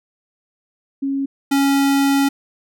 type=tone pair in turn; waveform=sine / square; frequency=274.3 / 277.2 Hz; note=C#4 / C#4; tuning=-18 / 0 cents; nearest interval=unison; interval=18 cents; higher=second; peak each=-18 / -14 dBFS; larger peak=second; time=1.02-1.26 / 1.51-2.29 s; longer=second; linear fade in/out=10 ms; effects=none